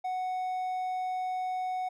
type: tone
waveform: triangle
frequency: 740 Hz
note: F#5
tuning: in tune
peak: -28 dBFS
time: 0.04-1.89 s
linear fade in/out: 10 ms
effects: none